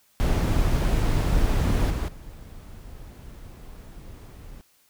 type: noise with level steps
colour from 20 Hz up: brown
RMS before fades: -21 / -26 / -42 dBFS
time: 0.2-4.61 s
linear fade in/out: 0 ms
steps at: 1.9 / 2.08 s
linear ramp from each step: 5 ms
effects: white hiss -62 dBFS RMS until 4.89 s